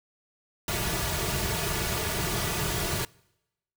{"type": "noise with comb filter", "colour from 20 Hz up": "pink", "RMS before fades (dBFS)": -29, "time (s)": [0.68, 3.05], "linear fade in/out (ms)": 2, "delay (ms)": 3.8, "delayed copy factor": -0.75, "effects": ["noise-tail reverb RT60 0.9 s tail -25 dB re dry"]}